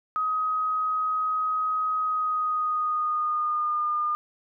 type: tone with pitch glide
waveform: sine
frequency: 1261 to 1211.7 Hz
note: D#6 to D#6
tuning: +23 to -46 cents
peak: -23 dBFS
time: 0.16-4.15 s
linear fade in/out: 0 ms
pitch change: -69 cents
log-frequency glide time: 1.97-3.86 s
effects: none